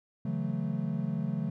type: chord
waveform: triangle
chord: F# minor seventh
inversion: second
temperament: equal with one note detuned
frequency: 140.85 / 164.81 / 185 / 220 Hz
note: C#3 / E3 / F#3 / A3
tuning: +28 / 0 / 0 / 0 cents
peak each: -33 dBFS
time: 0.25-1.5 s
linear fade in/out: 5 ms
effects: none